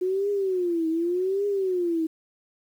sine tone with vibrato, 361.9 Hz, F#4, 38 cents flat, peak -22 dBFS, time 0.01-2.07 s, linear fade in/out 10 ms, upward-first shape triangle, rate 0.86 Hz, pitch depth 220 cents each way, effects 9-bit

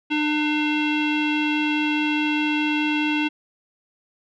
square tone with low-pass filter, 300.8 Hz, D4, 42 cents sharp, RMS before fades -22 dBFS, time 0.1-3.29 s, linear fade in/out 20 ms, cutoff 2900 Hz, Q 6.6, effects none

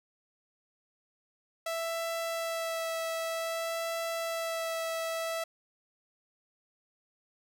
sawtooth tone with vibrato, 659.3 Hz, E5, in tune, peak -28 dBFS, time 1.66-5.44 s, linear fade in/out 5 ms, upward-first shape sine, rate 0.53 Hz, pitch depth 12 cents each way, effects none

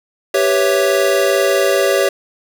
square chord, C# half-diminished seventh, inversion second, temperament equal, 392 / 493.9 / 554.4 / 659.3 Hz, G4 / B4 / C#5 / E5, 0 / 0 / 0 / 0 cents, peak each -17 / -22 / -16 / -21 dBFS, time 0.34-2.09 s, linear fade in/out 5 ms, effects none

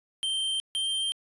square tone pair in turn, 3136 / 3153 Hz, G7 / G7, 0 / +9 cents, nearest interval unison, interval 9 cents, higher second, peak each -27 dBFS, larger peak neither, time 0.23-0.6 / 0.75-1.12 s, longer neither, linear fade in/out 0 ms, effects resampled to 24000 Hz

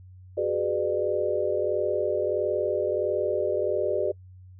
sine chord, G# half-diminished seventh, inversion third, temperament just, 373.8 / 415.3 / 498.4 / 598 Hz, F#4 / G#4 / B4 / D5, +18 / 0 / +16 / +31 cents, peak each -29 / -29 / -30 / -27 dBFS, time 0.37-4.12 s, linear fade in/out 10 ms, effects noise-tail reverb RT60 0.1 s tail -25 dB re dry + added 92 Hz sine -45 dBFS peak until 4.59 s

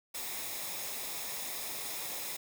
white noise with comb filter, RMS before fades -39 dBFS, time 0.14-2.37 s, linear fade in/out 10 ms, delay 0.67 ms, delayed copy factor -0.5, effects none

